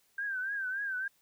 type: tone with vibrato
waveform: sine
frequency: 1573 Hz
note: G6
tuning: 6 cents sharp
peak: -32 dBFS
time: 0.18-1.08 s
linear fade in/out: 5 ms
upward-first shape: triangle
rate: 3.5 Hz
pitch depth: 110 cents each way
effects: white hiss -70 dBFS RMS until 1.21 s